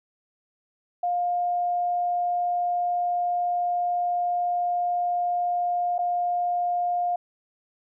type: tone with dropouts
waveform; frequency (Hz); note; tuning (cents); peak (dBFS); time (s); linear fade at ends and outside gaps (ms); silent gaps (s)
sine; 707; F5; +21; -22; 1.03-7.16; 5; 5.982-5.989
effects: none